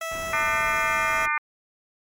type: tone with pitch glide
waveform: 15% pulse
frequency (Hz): 655 to 648.6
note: E5 to E5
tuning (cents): -11 to -28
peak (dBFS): -22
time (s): 0.01-1.26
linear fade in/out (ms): 5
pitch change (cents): -17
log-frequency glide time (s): 0.67-1.08
type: low-pass noise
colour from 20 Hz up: pink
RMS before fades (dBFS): -40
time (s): 0.11-1.28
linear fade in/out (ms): 5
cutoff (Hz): 2000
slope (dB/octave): 12
type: harmonic tone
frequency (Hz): 300.1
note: D4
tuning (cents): +38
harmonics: 3 / 4 / 5 / 6 / 7 / 8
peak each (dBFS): -31 / -26 / -29 / -30 / -28 / -30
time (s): 0.33-1.38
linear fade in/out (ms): 2
effects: MP3 64 kbps